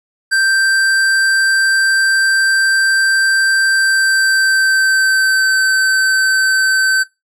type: tone with pitch glide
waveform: square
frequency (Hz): 1568 to 1541.1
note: G6 to G6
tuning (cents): 0 to -30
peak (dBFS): -11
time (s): 0.31-7.04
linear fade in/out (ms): 20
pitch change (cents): -30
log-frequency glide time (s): 3.71-5.58
effects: noise-tail reverb RT60 0.2 s tail -19 dB re dry + low-pass 11000 Hz 12 dB/octave